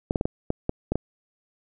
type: clicks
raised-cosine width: 2 ms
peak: -10 dBFS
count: 8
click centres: 0.109 / 0.158 / 0.211 / 0.255 / 0.504 / 0.694 / 0.92 / 0.956 s
effects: none